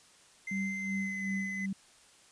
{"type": "tone with pitch glide", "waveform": "triangle", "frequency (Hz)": [2078, 2027], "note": ["C7", "B6"], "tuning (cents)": [-12, 45], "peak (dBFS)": -34, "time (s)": [0.47, 1.66], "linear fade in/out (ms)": 5, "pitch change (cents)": -43, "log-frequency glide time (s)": [0.79, 1.25]}
{"type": "tone with tremolo", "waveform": "sine", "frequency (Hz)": 194, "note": "G3", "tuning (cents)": -18, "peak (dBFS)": -31, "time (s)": [0.51, 1.73], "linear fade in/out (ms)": 5, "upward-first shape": "sine", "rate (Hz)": 2.7, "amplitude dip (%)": 65}
{"effects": ["white hiss -60 dBFS RMS until 2.31 s", "resampled to 22050 Hz"]}